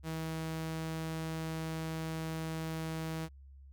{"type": "tone", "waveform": "sawtooth", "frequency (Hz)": 160.7, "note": "E3", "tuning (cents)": -44, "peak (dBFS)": -32, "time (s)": [0.03, 3.29], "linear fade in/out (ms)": 50, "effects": ["added 68 Hz sine -51 dBFS peak until 3.72 s"]}